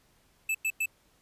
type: tone bursts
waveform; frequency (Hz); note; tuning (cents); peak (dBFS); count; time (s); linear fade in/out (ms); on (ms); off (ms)
square; 2625; E7; -8; -27; 3; 0.49-0.859; 5; 57; 99
effects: pink hiss -66 dBFS RMS until 1.21 s + resampled to 32000 Hz